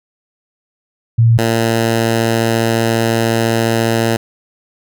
sine / 10% pulse tone pair in turn, 115.2 / 114.4 Hz, A#2 / A#2, -20 / -32 cents, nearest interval unison, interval 12 cents, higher first, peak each -6 / -4 dBFS, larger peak second, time 1.18-1.38 / 1.38-4.17 s, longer second, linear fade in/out 10 ms, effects none

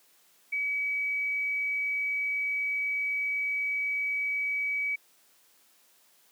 sine tone, 2277 Hz, C#7, 46 cents sharp, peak -27 dBFS, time 0.52-4.96 s, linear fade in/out 10 ms, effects white hiss -63 dBFS RMS until 6.31 s + high-pass 200 Hz 12 dB/octave

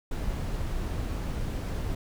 brown noise, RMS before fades -31 dBFS, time 0.11-1.95 s, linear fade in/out 5 ms, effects none

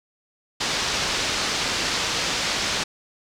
white low-pass noise, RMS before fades -25 dBFS, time 0.6-2.84 s, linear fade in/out 10 ms, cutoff 5900 Hz, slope 24 dB/octave, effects none

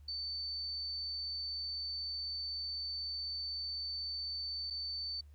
sine tone with dropouts, 4538 Hz, C#8, 40 cents sharp, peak -37 dBFS, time 0.08-5.21 s, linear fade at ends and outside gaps 5 ms, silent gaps 4.702-4.706 s, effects added 73 Hz sine -53 dBFS peak until 5.34 s + pink hiss -75 dBFS RMS until 5.34 s

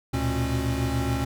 square tone cluster, 73 / 116 / 123.1 / 271 Hz, D2 / A#2 / B2 / C#4, -10 / -8 / -5 / -39 cents, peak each -30 dBFS, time 0.13-1.25 s, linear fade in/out 10 ms, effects none

